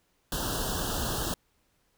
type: band-stop noise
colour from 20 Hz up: pink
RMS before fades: -31 dBFS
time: 0.32-1.34 s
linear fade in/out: 2 ms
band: 1700 to 2800 Hz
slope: 96 dB/octave
effects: pink hiss -71 dBFS RMS until 1.97 s